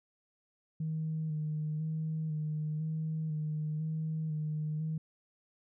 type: tone with vibrato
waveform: sine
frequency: 155.56 Hz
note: D#3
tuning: in tune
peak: -31 dBFS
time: 0.8-4.98 s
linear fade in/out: 5 ms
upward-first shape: square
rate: 1 Hz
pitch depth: 26 cents each way
effects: tanh soft clip ceiling -27 dBFS